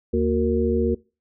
harmonic tone with a mistuned harmonic, 77.1 Hz, D#2, 15 cents flat, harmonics 1 / 3 / 5 / 6, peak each -25 / -23 / -23 / -23 dBFS, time 0.13-0.95 s, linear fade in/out 10 ms, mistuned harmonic 5, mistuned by -81 cents, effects noise-tail reverb RT60 0.3 s tail -22 dB re dry

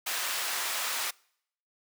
pink high-pass noise, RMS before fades -32 dBFS, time 0.06-1.11 s, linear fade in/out 10 ms, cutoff 1100 Hz, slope 12 dB/octave, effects noise-tail reverb RT60 0.7 s tail -26 dB re dry

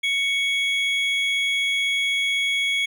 triangle tone pair together, 2226 / 3338 Hz, C#7 / G#7, +7 / +8 cents, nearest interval perfect fifth, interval 701 cents, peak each -20 / -23 dBFS, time 0.03-2.86 s, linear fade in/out 10 ms, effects none

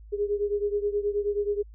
sine beating tone pair, 407.6 / 417 Hz, G#4 / G#4, -32 / +7 cents, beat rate 9.4 Hz, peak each -26 / -29 dBFS, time 0.12-1.63 s, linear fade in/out 20 ms, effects added 53 Hz sine -44 dBFS peak until 1.74 s

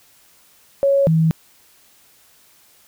sine tone pair in turn, 554.4 / 161.15 Hz, C#5 / E3, 0 / -39 cents, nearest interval octave + major sixth, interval 2139 cents, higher first, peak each -12 dBFS, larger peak neither, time 0.83-1.07 / 1.07-1.31 s, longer neither, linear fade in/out 0 ms, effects white hiss -53 dBFS RMS until 2.87 s

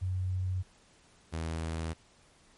sine / sawtooth tone pair in turn, 92.5 / 81.09 Hz, F#2 / E2, 0 / -28 cents, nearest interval major second, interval 228 cents, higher first, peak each -29 / -29 dBFS, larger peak neither, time 0.01-0.63 / 1.32-1.94 s, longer neither, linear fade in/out 20 ms, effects pink hiss -62 dBFS RMS until 2.57 s + MP3 48 kbps

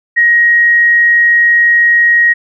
sine tone, 1886 Hz, A#6, 20 cents sharp, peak -5 dBFS, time 0.16-2.34 s, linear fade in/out 20 ms, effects none

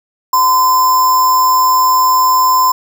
sine tone with sample-and-hold, 1020 Hz, C6, 44 cents flat, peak -7 dBFS, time 0.33-2.72 s, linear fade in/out 5 ms, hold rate 6300 Hz, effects none

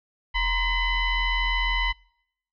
sine tone with frequency modulation, 1033 Hz, C6, 22 cents flat, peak -21 dBFS, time 0.34-1.93 s, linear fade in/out 20 ms, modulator 990 Hz, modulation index 2, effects noise-tail reverb RT60 0.7 s tail -25 dB re dry

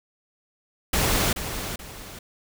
pink noise with echo, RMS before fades -22 dBFS, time 0.93-1.33 s, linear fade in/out 5 ms, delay 430 ms, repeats 2, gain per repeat -9 dB, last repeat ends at 2.19 s, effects none

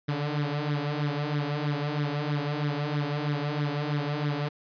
sawtooth tone with flanger, 146.83 Hz, D3, in tune, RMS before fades -29 dBFS, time 0.08-4.49 s, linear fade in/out 10 ms, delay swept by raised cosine 0.53 to 5.33 ms, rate 3.1 Hz, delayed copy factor +0.7, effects resampled to 11025 Hz

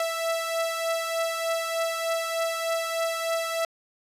sawtooth beating tone pair, 659.3 / 662.6 Hz, E5 / E5, 0 / +9 cents, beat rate 3.3 Hz, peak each -23 / -28 dBFS, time 0-3.65 s, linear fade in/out 2 ms, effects resampled to 32000 Hz + 10-bit

